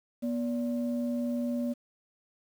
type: tone pair together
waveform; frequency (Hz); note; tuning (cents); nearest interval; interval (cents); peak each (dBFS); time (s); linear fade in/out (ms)
sine; 242.2 / 576.9; B3 / D5; -34 / -31; octave + minor third; 1503; -28 / -36; 0.22-1.74; 20
effects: tanh soft clip ceiling -21 dBFS + 9-bit